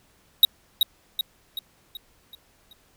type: tone with echo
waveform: square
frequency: 3800 Hz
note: A#7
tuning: 33 cents sharp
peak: -10 dBFS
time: 0.43-0.45 s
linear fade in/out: 2 ms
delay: 380 ms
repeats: 6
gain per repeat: -6 dB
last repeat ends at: 2.73 s
effects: pink hiss -61 dBFS RMS until 2.96 s